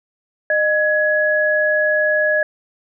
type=tone pair together; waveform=sine; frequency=612.4 / 1679 Hz; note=D#5 / G#6; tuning=-28 / +18 cents; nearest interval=octave + perfect fourth; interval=1746 cents; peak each=-17 / -16 dBFS; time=0.5-2.43 s; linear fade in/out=2 ms; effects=none